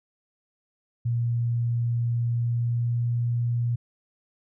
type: tone with pitch glide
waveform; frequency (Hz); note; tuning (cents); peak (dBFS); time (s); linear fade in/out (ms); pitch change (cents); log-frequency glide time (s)
sine; 118.3 to 119.19; A#2 to A#2; +26 to +39; -22; 1.05-3.76; 10; +13; 2.32-3.09
effects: none